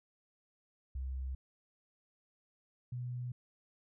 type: tone pair in turn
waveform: sine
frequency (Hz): 65.41 / 123.48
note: C2 / B2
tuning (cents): 0 / 0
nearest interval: major seventh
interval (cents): 1100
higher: second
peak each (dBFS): -36 / -37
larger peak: first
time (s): 0.95-1.35 / 2.92-3.32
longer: neither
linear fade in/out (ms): 5
effects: none